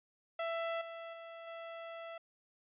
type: tone with level steps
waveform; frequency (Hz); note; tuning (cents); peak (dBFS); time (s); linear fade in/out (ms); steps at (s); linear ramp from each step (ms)
sawtooth; 665; E5; +15; -31 / -40 / -43 / -40; 0.39-2.18; 5; 0.81 / 1.13 / 1.47; 5
effects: resampled to 8000 Hz